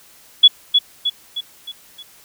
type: tone with echo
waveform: sine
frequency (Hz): 3390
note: G#7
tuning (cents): +35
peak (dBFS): -3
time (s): 0.43-0.48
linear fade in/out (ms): 10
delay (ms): 310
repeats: 5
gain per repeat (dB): -6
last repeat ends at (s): 2.03
effects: white hiss -48 dBFS RMS until 2.24 s